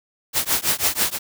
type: noise with tremolo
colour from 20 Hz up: white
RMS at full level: -17 dBFS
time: 0.33-1.19 s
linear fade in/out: 50 ms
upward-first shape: triangle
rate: 6.1 Hz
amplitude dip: 100%
effects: none